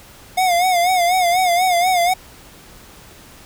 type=tone with vibrato; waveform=square; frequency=718 Hz; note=F5; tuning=48 cents sharp; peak=-14 dBFS; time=0.37-2.14 s; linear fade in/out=10 ms; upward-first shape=sine; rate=4.1 Hz; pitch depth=81 cents each way; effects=pink hiss -43 dBFS RMS until 3.45 s